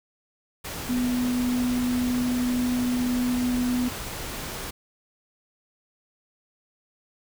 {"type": "tone in noise", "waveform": "sine", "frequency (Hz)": 247.4, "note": "B3", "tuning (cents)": 3, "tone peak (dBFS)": -22, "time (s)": [0.89, 3.89], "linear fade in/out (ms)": 10, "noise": "pink", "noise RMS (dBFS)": -34, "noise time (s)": [0.64, 4.71], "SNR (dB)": 9, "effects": []}